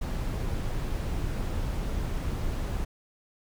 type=noise; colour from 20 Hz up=brown; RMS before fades=-30 dBFS; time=0.01-2.85 s; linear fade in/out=10 ms; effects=none